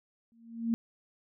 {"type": "tone with exponential growth", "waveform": "sine", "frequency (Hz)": 230.1, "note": "A#3", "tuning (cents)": -22, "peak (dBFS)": -23, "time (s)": [0.32, 0.74], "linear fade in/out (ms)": 0, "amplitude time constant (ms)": 91, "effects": []}